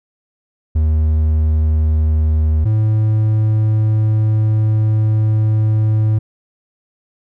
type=tone pair in turn; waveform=triangle; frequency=77.78 / 108.4 Hz; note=D#2 / A2; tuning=0 / -25 cents; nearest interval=tritone; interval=575 cents; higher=second; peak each=-9 dBFS; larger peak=neither; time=0.75-2.65 / 2.65-6.19 s; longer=second; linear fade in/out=10 ms; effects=none